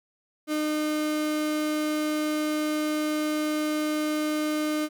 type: tone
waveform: 35% pulse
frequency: 304.7 Hz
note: D#4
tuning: 36 cents flat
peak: -23 dBFS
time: 0.47-4.89 s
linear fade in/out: 50 ms
effects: none